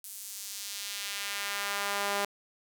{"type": "tone with high-pass filter sweep", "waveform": "sawtooth", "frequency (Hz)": 201.5, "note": "G3", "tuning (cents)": 48, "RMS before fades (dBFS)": -35, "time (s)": [0.04, 2.25], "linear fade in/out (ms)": 0, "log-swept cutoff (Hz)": [10000, 630], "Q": 0.89, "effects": ["9-bit"]}